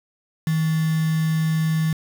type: tone with quantisation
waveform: sine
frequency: 159.4 Hz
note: D#3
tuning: 42 cents sharp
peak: -18 dBFS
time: 0.47-1.93 s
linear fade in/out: 2 ms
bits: 5
effects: none